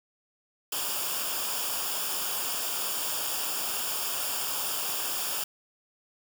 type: noise with comb filter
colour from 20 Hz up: white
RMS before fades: -31 dBFS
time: 0.72-5.44 s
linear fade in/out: 5 ms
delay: 0.49 ms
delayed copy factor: -0.7
effects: none